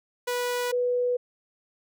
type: tone pair in turn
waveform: sawtooth / sine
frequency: 490 / 492.1 Hz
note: B4 / B4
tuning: -14 / -6 cents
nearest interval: unison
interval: 8 cents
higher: second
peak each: -22 dBFS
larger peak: neither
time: 0.27-0.72 / 0.72-1.17 s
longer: neither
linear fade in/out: 10 ms
effects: none